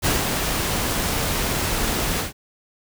pink noise with ADSR envelope, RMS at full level -19 dBFS, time 0.02-2.33 s, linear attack 38 ms, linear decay 180 ms, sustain -4 dB, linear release 140 ms, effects none

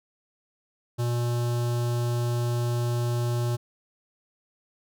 square tone with notch filter, 120 Hz, B2, 49 cents flat, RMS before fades -26 dBFS, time 0.98-3.57 s, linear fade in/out 20 ms, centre 2100 Hz, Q 1.2, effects none

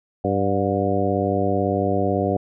harmonic tone with a mistuned harmonic, 98 Hz, G2, in tune, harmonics 1 / 2 / 3 / 4 / 5 / 6 / 7, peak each -26 / -26 / -26 / -26 / -26 / -26 / -26 dBFS, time 0.24-2.37 s, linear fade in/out 5 ms, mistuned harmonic 7, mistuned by +74 cents, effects none

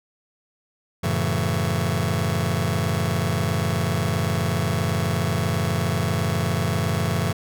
sawtooth chord, F# minor seventh, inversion none, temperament just, 92.5 / 111 / 138.75 / 166.5 Hz, F#2 / A2 / C#3 / E3, 0 / +16 / +2 / +18 cents, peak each -22 dBFS, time 1.03-7.33 s, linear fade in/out 10 ms, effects none

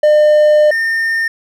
triangle tone pair in turn, 603 / 1816.4 Hz, D5 / A#6, +46 / -45 cents, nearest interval octave + perfect fifth, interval 1909 cents, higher second, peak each -4 / -11 dBFS, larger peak first, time 0.03-0.71 / 0.71-1.28 s, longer first, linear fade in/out 5 ms, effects none

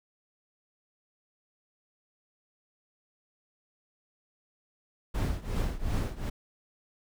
brown noise with tremolo, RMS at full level -26 dBFS, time 5.14-6.3 s, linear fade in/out 10 ms, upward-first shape triangle, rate 2.7 Hz, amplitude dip 90%, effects none

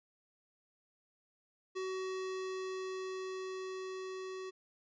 square tone with level ramp, 376.2 Hz, F#4, 29 cents sharp, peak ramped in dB -37 to -42 dBFS, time 1.75-4.51 s, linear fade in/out 20 ms, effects resampled to 16000 Hz

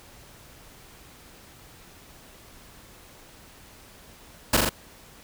pink noise with echo, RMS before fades -19 dBFS, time 4.53-4.57 s, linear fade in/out 5 ms, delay 41 ms, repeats 3, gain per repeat -2 dB, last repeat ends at 4.693 s, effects pink hiss -50 dBFS RMS until 5.23 s

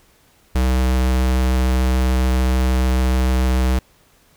square tone, 63.8 Hz, C2, 43 cents flat, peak -15 dBFS, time 0.55-3.79 s, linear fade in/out 5 ms, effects pink hiss -55 dBFS RMS until 4.36 s

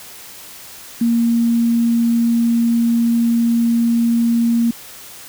sine tone, 233.1 Hz, A#3, in tune, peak -12 dBFS, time 1.01-4.71 s, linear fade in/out 5 ms, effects white hiss -37 dBFS RMS until 5.28 s

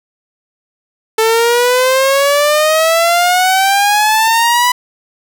sawtooth exponential sweep, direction up, 440 to 994 Hz, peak -5 dBFS, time 1.18-4.72 s, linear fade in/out 5 ms, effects none

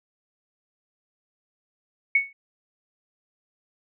sine tone with exponential decay, 2217 Hz, C#7, in tune, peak -13 dBFS, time 2.15-2.33 s, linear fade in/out 5 ms, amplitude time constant 38 ms, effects none

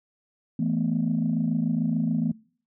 sine chord, E suspended fourth, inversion none, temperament equal, 164.81 / 220 / 246.9 Hz, E3 / A3 / B3, 0 / 0 / 0 cents, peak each -26 dBFS, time 0.59-2.32 s, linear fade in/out 5 ms, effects noise-tail reverb RT60 0.5 s tail -25 dB re dry + tanh soft clip ceiling -15 dBFS

